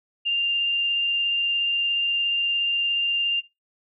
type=tone with vibrato; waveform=sine; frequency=2794 Hz; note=F7; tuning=in tune; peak=-20 dBFS; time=0.25-3.41 s; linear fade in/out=20 ms; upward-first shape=triangle; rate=17 Hz; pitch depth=10 cents each way; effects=noise-tail reverb RT60 0.2 s tail -17 dB re dry